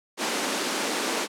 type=high-pass noise; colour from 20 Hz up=pink; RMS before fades=-27 dBFS; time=0.17-1.28 s; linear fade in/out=50 ms; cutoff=210 Hz; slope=48 dB/octave; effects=low-pass 9000 Hz 12 dB/octave